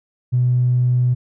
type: tone with tanh clipping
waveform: triangle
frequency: 124.3 Hz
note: B2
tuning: 12 cents sharp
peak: -13 dBFS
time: 0.32-1.15 s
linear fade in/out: 20 ms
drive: 4 dB
effects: none